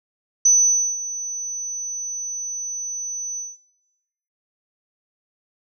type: tone with ADSR envelope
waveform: sine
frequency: 6000 Hz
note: F#8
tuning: 23 cents sharp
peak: -10 dBFS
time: 0.45-3.57 s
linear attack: 7 ms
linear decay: 510 ms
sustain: -16 dB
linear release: 190 ms
effects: noise-tail reverb RT60 1.0 s tail -18 dB re dry